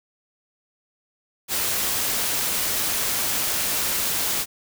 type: noise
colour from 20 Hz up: white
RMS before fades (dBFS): -24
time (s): 1.48-4.46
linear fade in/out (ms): 50
effects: none